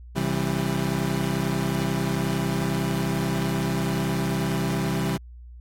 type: chord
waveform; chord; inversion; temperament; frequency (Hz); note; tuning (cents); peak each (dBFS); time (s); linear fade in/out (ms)
30% pulse; C major; none; equal with one note detuned; 133.72 / 164.81 / 196; C3 / E3 / G3; +38 / 0 / 0; -25; 0.15-5.18; 20
effects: added 60 Hz sine -40 dBFS peak until 5.6 s + AAC 64 kbps